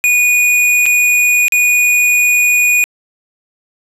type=tone with dropouts; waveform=square; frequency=2462 Hz; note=D#7; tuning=19 cents flat; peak=-9 dBFS; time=0.04-2.84 s; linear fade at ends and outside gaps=0 ms; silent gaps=0.857-0.863 / 1.482-1.522 s; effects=resampled to 32000 Hz + 7-bit